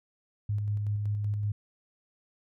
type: tone with tremolo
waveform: sine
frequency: 103.83 Hz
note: G#2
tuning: in tune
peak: -26 dBFS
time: 0.49-1.52 s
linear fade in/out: 5 ms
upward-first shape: square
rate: 5.3 Hz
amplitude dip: 25%
effects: none